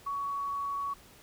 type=tone; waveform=sine; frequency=1122 Hz; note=C#6; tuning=21 cents sharp; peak=-31 dBFS; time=0.06-0.94 s; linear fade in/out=10 ms; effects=pink hiss -56 dBFS RMS until 1.22 s